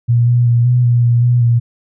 sine tone with pitch steps, 119 / 121.2 / 118.9 / 123.6 / 120.2 / 119.2 / 121.9 / 118.3 Hz, A#2 / B2 / A#2 / B2 / B2 / A#2 / B2 / A#2, +36 / -32 / +35 / +2 / -46 / +39 / -22 / +26 cents, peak -8 dBFS, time 0.08-1.6 s, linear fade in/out 20 ms, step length 190 ms, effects none

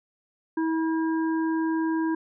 harmonic tone, 322.8 Hz, E4, 36 cents flat, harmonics 1 / 3 / 5, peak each -23 / -33 / -37 dBFS, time 0.57-2.15 s, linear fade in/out 5 ms, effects none

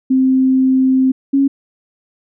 sine tone pair in turn, 261.6 / 275.2 Hz, C4 / C#4, 0 / -12 cents, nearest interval minor second, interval 88 cents, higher second, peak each -9 dBFS, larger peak neither, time 0.1-1.12 / 1.33-1.48 s, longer first, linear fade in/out 10 ms, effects none

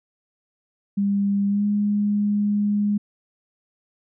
sine tone with pitch glide, 200.2 to 206.1 Hz, G3 to G#3, +37 to -13 cents, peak -18 dBFS, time 0.97-2.98 s, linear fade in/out 10 ms, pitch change +50 cents, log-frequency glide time 1.48-1.65 s, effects none

